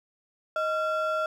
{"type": "ring-modulated tone", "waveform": "triangle", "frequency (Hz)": 1000, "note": "B5", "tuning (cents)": 21, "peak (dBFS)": -20, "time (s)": [0.56, 1.26], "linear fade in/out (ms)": 2, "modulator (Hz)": 373, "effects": []}